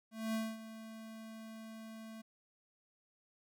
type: tone with ADSR envelope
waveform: square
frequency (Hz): 221.9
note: A3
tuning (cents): +15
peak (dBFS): -34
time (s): 0.11-2.22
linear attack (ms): 230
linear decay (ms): 230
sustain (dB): -14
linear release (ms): 12
effects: none